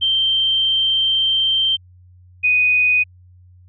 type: tone pair in turn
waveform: sine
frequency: 3136 / 2489 Hz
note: G7 / D#7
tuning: 0 / 0 cents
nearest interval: major third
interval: 400 cents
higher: first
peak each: -14 / -12 dBFS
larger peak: second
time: 0.01-1.77 / 2.43-3.04 s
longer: first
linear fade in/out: 20 ms
effects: added 90 Hz sine -44 dBFS peak until 3.68 s